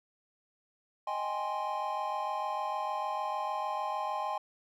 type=chord; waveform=triangle; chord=Ab major seventh; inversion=second; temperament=equal; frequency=622.3 / 784 / 830.6 / 1046.5 Hz; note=Eb5 / G5 / Ab5 / C6; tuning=0 / 0 / 0 / 0 cents; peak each=-38 / -37 / -34 / -34 dBFS; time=1.07-4.38 s; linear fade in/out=5 ms; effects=none